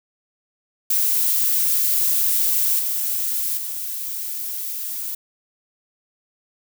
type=noise with level steps; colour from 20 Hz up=violet; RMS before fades=-19 / -23 / -28 dBFS; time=0.9-5.15 s; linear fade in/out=5 ms; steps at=2.79 / 3.57 s; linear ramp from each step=5 ms; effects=none